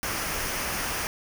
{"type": "noise with comb filter", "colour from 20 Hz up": "pink", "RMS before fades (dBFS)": -30, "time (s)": [0.03, 1.07], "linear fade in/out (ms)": 0, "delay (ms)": 0.26, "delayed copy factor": -0.5, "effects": []}